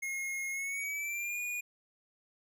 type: tone with pitch glide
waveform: square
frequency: 2154 to 2446 Hz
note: C7 to D#7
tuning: +50 to -30 cents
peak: -35 dBFS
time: 0.02-1.61 s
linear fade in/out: 10 ms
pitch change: +220 cents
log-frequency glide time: 0.51-1.41 s
effects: none